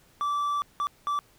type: tone bursts at uneven times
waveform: triangle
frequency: 1162 Hz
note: D6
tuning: 19 cents flat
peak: -23 dBFS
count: 3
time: 0.21-0.62 / 0.8-0.87 / 1.07-1.19 s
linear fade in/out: 0 ms
effects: pink hiss -60 dBFS RMS until 1.38 s